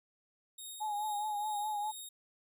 5% pulse tone with tremolo, 3729 Hz, A#7, in tune, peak -34 dBFS, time 0.58-2.09 s, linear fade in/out 5 ms, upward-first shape triangle, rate 2.3 Hz, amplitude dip 55%
sine tone with vibrato, 840 Hz, G#5, 19 cents sharp, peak -33 dBFS, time 0.8-1.92 s, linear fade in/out 20 ms, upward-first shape triangle, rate 4.8 Hz, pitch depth 56 cents each way
effects resampled to 32000 Hz

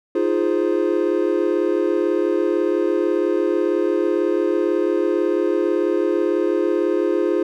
triangle chord, F minor seventh, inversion third, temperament equal, 311.1 / 349.2 / 415.3 / 523.3 Hz, Eb4 / F4 / Ab4 / C5, 0 / 0 / 0 / 0 cents, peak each -22 / -18 / -20 / -23 dBFS, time 0.15-7.43 s, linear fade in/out 5 ms, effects none

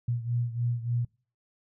sine beating tone pair, 118.7 / 122.1 Hz, A#2 / B2, +32 / -19 cents, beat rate 3.4 Hz, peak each -28 / -32 dBFS, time 0.08-1.05 s, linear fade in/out 5 ms, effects noise-tail reverb RT60 0.4 s tail -25 dB re dry

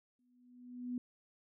sine tone with exponential growth, 246.9 Hz, B3, in tune, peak -34 dBFS, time 0.19-0.98 s, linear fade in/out 2 ms, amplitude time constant 170 ms, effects none

